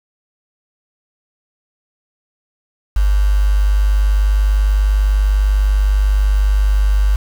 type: tone with quantisation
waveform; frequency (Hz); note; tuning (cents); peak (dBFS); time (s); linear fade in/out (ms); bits
sine; 50.1; G1; +38; -10; 2.96-7.16; 5; 5
effects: none